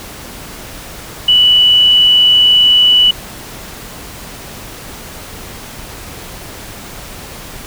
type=tone; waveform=sine; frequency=2960 Hz; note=F#7; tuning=in tune; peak=-5 dBFS; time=1.28-3.11 s; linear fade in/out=5 ms; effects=pink hiss -30 dBFS RMS until 7.66 s